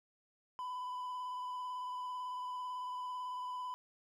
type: tone with vibrato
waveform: triangle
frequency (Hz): 1000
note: B5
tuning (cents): +21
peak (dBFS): -37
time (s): 0.59-3.74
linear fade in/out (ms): 0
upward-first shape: square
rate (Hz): 18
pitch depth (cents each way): 15
effects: none